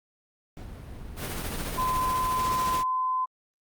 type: noise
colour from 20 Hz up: brown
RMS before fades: -39 dBFS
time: 0.57-2.24 s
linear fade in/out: 0 ms
type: noise with tremolo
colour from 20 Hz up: pink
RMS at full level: -32 dBFS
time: 1.16-2.84 s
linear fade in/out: 50 ms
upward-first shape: triangle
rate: 14 Hz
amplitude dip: 40%
type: tone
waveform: sine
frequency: 1024 Hz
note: C6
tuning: 38 cents flat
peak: -24 dBFS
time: 1.77-3.26 s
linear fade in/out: 20 ms
effects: Opus 48 kbps